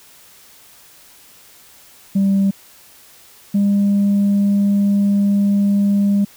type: tone pair in turn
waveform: sine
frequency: 196 / 201.2 Hz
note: G3 / G3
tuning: 0 / +45 cents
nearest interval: unison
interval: 45 cents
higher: second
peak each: -10 dBFS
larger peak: neither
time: 2.15-2.51 / 3.54-6.25 s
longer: second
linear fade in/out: 10 ms
effects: tanh soft clip ceiling -10 dBFS + white hiss -46 dBFS RMS until 6.36 s